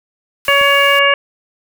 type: high-pass noise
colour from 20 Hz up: white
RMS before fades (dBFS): -31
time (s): 0.45-0.99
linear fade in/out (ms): 0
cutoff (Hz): 1100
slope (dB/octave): 24
type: harmonic tone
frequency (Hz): 562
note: C#5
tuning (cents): +24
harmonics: 1 / 2 / 3 / 4 / 5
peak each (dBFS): -15 / -15 / -15 / -15 / -15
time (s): 0.48-1.14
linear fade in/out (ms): 2
type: clicks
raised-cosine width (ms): 3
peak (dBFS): -20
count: 2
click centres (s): 0.485 / 0.613
effects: none